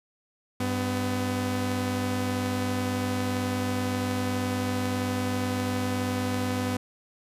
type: tone pair together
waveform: sawtooth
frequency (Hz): 98.1 / 251.3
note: G2 / B3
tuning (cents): +2 / +30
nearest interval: octave + major third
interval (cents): 1628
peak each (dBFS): -26 / -24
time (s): 0.6-6.77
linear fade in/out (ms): 5
effects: resampled to 32000 Hz